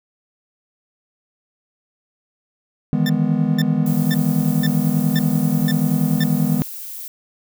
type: chord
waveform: triangle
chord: E major seventh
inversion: third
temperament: just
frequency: 154.51 / 164.81 / 206 / 247.2 Hz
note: D#3 / E3 / G#3 / B3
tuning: -12 / 0 / -14 / +2 cents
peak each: -19 dBFS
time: 2.93-6.62 s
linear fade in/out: 0 ms
type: tone bursts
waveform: 20% pulse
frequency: 1782 Hz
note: A6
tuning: 22 cents sharp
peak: -18 dBFS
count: 7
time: 3.06-6.238 s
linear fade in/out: 2 ms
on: 34 ms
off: 490 ms
type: noise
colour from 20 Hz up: violet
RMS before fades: -32 dBFS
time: 3.86-7.08 s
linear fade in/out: 2 ms
effects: none